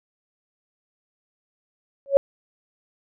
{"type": "tone with exponential growth", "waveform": "sine", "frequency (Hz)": 554.4, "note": "C#5", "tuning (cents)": 0, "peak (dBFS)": -6, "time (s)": [2.06, 2.17], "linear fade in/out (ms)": 0, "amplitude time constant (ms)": 22, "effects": []}